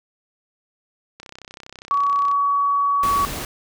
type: click train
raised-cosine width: 0.2 ms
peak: -21 dBFS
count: 37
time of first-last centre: 1.2-2.315 s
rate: 32.3 Hz
type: tone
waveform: sine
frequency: 1130 Hz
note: C#6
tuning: 33 cents sharp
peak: -16 dBFS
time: 1.91-3.25 s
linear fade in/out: 0 ms
type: noise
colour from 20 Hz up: pink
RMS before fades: -29 dBFS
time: 3.03-3.45 s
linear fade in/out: 2 ms
effects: none